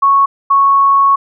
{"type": "tone pair in turn", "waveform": "sine", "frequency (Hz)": [1106, 1106], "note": ["C#6", "C#6"], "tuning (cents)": [-4, -4], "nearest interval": "unison", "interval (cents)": 0, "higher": "neither", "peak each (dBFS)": -6, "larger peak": "neither", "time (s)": [[0.02, 0.26], [0.5, 1.16]], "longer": "second", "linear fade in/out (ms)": 10, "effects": []}